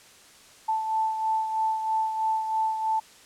sine beating tone pair, 880 / 883.1 Hz, A5 / A5, 0 / +6 cents, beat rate 3.1 Hz, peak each -24 / -33 dBFS, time 0.68-3 s, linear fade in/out 10 ms, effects white hiss -52 dBFS RMS until 3.25 s + low-pass 9000 Hz 12 dB/octave

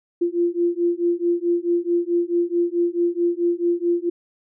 sine beating tone pair, 343.6 / 348.2 Hz, F4 / F4, -28 / -5 cents, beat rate 4.6 Hz, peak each -21 dBFS, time 0.21-4.1 s, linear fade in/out 10 ms, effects none

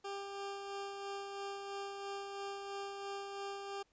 20% pulse tone with tremolo, 397.5 Hz, G4, 24 cents sharp, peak -35 dBFS, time 0.04-3.83 s, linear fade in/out 10 ms, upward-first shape sine, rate 3 Hz, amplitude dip 35%, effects pink hiss -75 dBFS RMS until 3.92 s + resampled to 16000 Hz

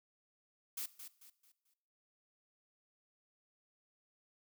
blue noise with echo, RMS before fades -41 dBFS, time 0.77-0.86 s, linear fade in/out 5 ms, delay 220 ms, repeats 4, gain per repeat -9 dB, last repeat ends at 1.74 s, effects noise-tail reverb RT60 0.8 s tail -18 dB re dry

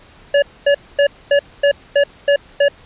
square tone bursts, 569 Hz, C#5, 45 cents sharp, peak -10 dBFS, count 8, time 0.34-2.684 s, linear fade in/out 5 ms, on 83 ms, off 240 ms, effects pink hiss -45 dBFS RMS until 2.85 s + resampled to 8000 Hz

